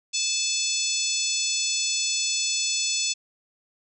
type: harmonic tone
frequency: 870 Hz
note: A5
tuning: 20 cents flat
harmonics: 3 / 4 / 5 / 6 / 7 / 8 / 9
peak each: -31 / -31 / -31 / -31 / -31 / -31 / -31 dBFS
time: 0.13-3.14 s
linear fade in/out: 20 ms
effects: none